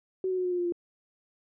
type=tone with pitch steps; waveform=sine; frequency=375.4 / 370.4 / 365.6 / 360.7 / 356 / 351.3 / 346.6 Hz; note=F#4 / F#4 / F#4 / F#4 / F4 / F4 / F4; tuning=+25 / +2 / -21 / -44 / +33 / +10 / -13 cents; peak=-26 dBFS; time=0.24-0.723 s; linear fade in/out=2 ms; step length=69 ms; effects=none